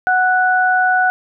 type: tone pair together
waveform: sine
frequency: 740 / 1480 Hz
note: F#5 / F#6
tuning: 0 / 0 cents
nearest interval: octave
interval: 1200 cents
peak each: -14 dBFS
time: 0.07-1.1 s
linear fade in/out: 0 ms
effects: none